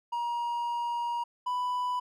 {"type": "tone pair in turn", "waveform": "triangle", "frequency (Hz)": [949, 991.6], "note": ["A#5", "B5"], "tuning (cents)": [31, 7], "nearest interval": "minor second", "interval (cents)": 76, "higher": "second", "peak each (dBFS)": [-27, -26], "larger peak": "second", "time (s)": [[0.12, 1.24], [1.46, 2]], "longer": "first", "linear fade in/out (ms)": 10, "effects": []}